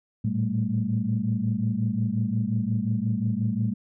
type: tone cluster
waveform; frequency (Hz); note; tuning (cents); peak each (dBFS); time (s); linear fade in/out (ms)
sine; 110.6 / 116.2 / 195.8 / 221.6; A2 / A#2 / G3 / A3; +9 / -5 / -2 / +13; -28; 0.24-3.74; 10
effects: tanh soft clip ceiling -12 dBFS